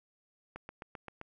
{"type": "click train", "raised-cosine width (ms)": 0.5, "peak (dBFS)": -28, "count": 6, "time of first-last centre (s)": [0.56, 1.214], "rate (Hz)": 7.65, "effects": []}